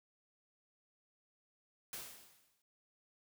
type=noise with exponential decay; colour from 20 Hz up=white; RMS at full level=-43 dBFS; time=1.93-2.62 s; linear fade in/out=2 ms; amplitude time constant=150 ms; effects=none